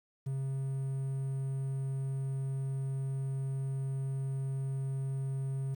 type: tone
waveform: triangle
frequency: 134.9 Hz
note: C#3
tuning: 47 cents flat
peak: -30 dBFS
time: 0.26-5.75 s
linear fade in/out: 10 ms
effects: 10-bit